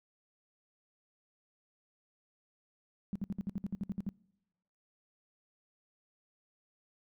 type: tone bursts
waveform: sine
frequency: 197.9 Hz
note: G3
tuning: 17 cents sharp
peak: -32 dBFS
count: 12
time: 3.13-4.09 s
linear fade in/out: 0 ms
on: 25 ms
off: 60 ms
effects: noise-tail reverb RT60 1.0 s tail -26 dB re dry